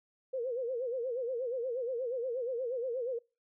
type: tone with vibrato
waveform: sine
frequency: 493.9 Hz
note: B4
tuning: in tune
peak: -32 dBFS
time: 0.33-3.19 s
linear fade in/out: 10 ms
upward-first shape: sine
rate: 8.4 Hz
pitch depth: 130 cents each way
effects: noise-tail reverb RT60 0.3 s tail -25 dB re dry